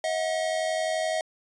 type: tone pair together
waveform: square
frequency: 637 / 728.6 Hz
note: D#5 / F#5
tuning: +41 / -27 cents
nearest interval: major second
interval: 232 cents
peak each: -27 / -32 dBFS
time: 0.04-1.21 s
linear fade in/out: 2 ms
effects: resampled to 22050 Hz